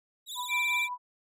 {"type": "tone with vibrato", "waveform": "sawtooth", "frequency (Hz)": 3656, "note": "A#7", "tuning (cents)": -34, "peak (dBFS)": -34, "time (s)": [0.26, 0.89], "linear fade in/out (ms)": 50, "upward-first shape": "sine", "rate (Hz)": 18, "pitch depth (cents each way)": 110}
{"type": "tone with tremolo", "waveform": "sine", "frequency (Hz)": 987.8, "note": "B5", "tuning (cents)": 0, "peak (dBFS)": -31, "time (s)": [0.35, 0.98], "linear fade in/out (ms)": 50, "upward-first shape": "triangle", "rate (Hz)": 5.6, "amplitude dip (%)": 80}
{"type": "tone", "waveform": "sine", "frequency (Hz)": 2349, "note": "D7", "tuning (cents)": 0, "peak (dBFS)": -26, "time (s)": [0.48, 0.89], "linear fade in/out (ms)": 50}
{"effects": []}